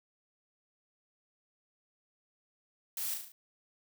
blue noise with echo, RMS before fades -37 dBFS, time 2.97-3.14 s, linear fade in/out 2 ms, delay 36 ms, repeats 5, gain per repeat -4 dB, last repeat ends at 3.32 s, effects none

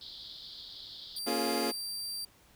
pink band-pass noise, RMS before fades -47 dBFS, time 0.01-1.19 s, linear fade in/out 2 ms, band 3300 to 4900 Hz, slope 96 dB/octave
sawtooth tone, 4699 Hz, D8, in tune, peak -33 dBFS, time 1.16-2.25 s, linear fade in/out 5 ms
25% pulse chord, Bb minor seventh, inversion none, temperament equal with one note detuned, 233.1 / 277.2 / 349.2 / 422.1 Hz, Bb3 / Db4 / F4 / Ab4, 0 / 0 / 0 / +28 cents, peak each -32 dBFS, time 1.26-1.72 s, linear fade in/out 20 ms
effects pink hiss -62 dBFS RMS until 2.55 s

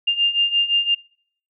sine beating tone pair, 2800 / 2805.8 Hz, F7 / F7, +4 / +7 cents, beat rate 5.8 Hz, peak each -21 / -18 dBFS, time 0.07-0.95 s, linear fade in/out 10 ms, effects noise-tail reverb RT60 0.6 s tail -25 dB re dry

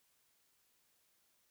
silence, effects white hiss -75 dBFS RMS until 1.5 s

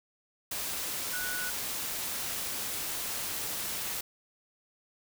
sine tone in noise, 1474 Hz, F#6, 7 cents flat, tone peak -35 dBFS, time 1.13-1.5 s, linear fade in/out 5 ms, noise white, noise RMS -35 dBFS, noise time 0.51-4.01 s, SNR -3 dB, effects none

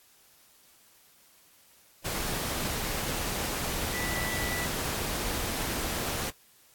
sine tone in noise, 1970 Hz, B6, 5 cents flat, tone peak -34 dBFS, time 3.93-4.67 s, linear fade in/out 20 ms, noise pink, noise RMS -32 dBFS, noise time 2.04-6.31 s, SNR -5 dB, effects white hiss -60 dBFS RMS until 6.74 s + AAC 64 kbps

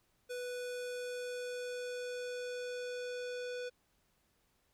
square tone with low-pass filter sweep, 493.9 Hz, B4, in tune, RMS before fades -41 dBFS, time 0.29-3.7 s, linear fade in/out 20 ms, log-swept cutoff 11000 to 5500 Hz, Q 1, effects pink hiss -75 dBFS RMS until 4.73 s

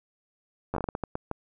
slowing click train, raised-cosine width 1 ms, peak -16 dBFS, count 11, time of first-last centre 0.74-1.314 s, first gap 10 ms, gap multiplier 1.36, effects none

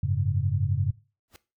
sine chord, F# suspended second, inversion none, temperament just, 92.5 / 104.06 / 138.75 Hz, F#2 / G#2 / C#3, 0 / +4 / +2 cents, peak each -27 dBFS, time 0.03-0.91 s, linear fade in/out 5 ms
pink noise with exponential growth, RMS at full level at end -44 dBFS, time 1.28-1.36 s, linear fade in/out 0 ms, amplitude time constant 16 ms
effects noise-tail reverb RT60 0.3 s tail -17 dB re dry

